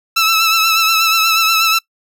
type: tone with vibrato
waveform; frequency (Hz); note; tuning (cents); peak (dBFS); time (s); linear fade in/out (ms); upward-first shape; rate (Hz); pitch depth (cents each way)
15% pulse; 1318.5; E6; 0; -4; 0.16-1.79; 10; triangle; 8.3; 44
effects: noise-tail reverb RT60 0.1 s tail -23 dB re dry